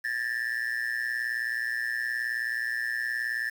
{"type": "tone with amplitude modulation", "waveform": "triangle", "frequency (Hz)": 1760, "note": "A6", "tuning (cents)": 0, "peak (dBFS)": -22, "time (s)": [0.04, 3.5], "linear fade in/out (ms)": 10, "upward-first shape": "sine", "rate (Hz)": 119, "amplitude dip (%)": 95, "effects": ["8-bit"]}